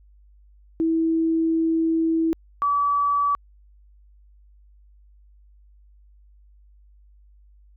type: tone pair in turn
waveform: sine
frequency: 325.7 / 1147.3 Hz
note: E4 / D6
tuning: -21 / -41 cents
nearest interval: octave + minor seventh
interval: 2180 cents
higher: second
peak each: -18 dBFS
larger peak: neither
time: 0.8-2.33 / 2.62-3.35 s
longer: first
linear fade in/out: 0 ms
effects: added 50 Hz sine -50 dBFS peak until 7.76 s